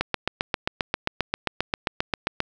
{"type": "click train", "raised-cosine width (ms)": 0.3, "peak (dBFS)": -6, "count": 19, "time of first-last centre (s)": [0.01, 2.404], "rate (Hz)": 7.52, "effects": []}